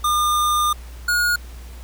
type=tone pair in turn; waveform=square; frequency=1208 / 1439.9 Hz; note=D6 / F#6; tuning=+48 / -48 cents; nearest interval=minor third; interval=304 cents; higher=second; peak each=-17 dBFS; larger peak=neither; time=0.04-0.73 / 1.08-1.36 s; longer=first; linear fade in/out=5 ms; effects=added 60 Hz sine -34 dBFS peak until 1.83 s + pink hiss -46 dBFS RMS until 1.83 s